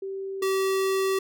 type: tone pair in turn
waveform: sine / square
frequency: 387.9 / 384.6 Hz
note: G4 / G4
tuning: -18 / -33 cents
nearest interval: unison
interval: 15 cents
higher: first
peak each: -30 / -23 dBFS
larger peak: second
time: 0.02-0.42 / 0.42-1.19 s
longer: second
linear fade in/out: 5 ms
effects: none